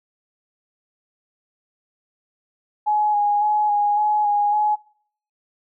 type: tone with vibrato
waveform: sine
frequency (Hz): 834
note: G#5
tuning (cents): +7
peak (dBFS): -16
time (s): 2.86-4.76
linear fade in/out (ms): 20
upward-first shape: square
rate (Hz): 1.8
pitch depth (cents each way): 19
effects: noise-tail reverb RT60 0.6 s tail -24 dB re dry